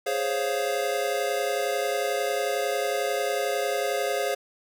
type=chord; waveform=square; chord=Db major seventh; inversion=second; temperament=equal; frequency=415.3 / 523.3 / 554.4 / 698.5 Hz; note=Ab4 / C5 / Db5 / F5; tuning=0 / 0 / 0 / 0 cents; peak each=-31 dBFS; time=0.06-4.35 s; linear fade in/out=10 ms; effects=none